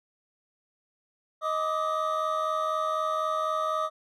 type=tone cluster; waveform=triangle; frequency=627 / 1177 / 1261 Hz; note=D#5 / D6 / D#6; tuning=+13 / +3 / +23 cents; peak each=-28 dBFS; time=1.41-3.9 s; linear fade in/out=50 ms; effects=tanh soft clip ceiling -15 dBFS